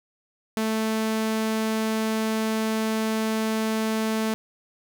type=tone; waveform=sawtooth; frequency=220 Hz; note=A3; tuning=in tune; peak=-19 dBFS; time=0.57-4.34 s; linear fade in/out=0 ms; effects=none